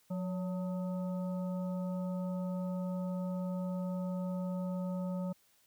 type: harmonic tone with a mistuned harmonic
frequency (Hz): 180.3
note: F#3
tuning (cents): -45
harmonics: 1 / 3 / 5 / 7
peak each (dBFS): -34 / -42 / -51 / -54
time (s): 0.1-5.33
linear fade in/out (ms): 10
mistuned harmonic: 3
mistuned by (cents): +65
effects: white hiss -69 dBFS RMS until 5.66 s